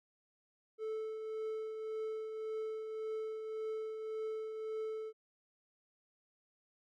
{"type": "tone with tremolo", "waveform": "triangle", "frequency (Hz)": 437.9, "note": "A4", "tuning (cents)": -8, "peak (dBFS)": -34, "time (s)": [0.78, 5.13], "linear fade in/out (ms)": 50, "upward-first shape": "triangle", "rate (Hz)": 1.8, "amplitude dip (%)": 45, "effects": []}